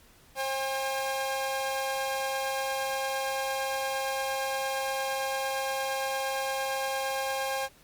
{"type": "tone pair together", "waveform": "sawtooth", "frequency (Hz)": [535.1, 807], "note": ["C5", "G#5"], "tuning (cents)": [39, -50], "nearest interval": "perfect fifth", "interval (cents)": 711, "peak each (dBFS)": -28, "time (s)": [0.35, 7.69], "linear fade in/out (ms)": 50, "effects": ["pink hiss -58 dBFS RMS until 7.83 s", "Opus 48 kbps"]}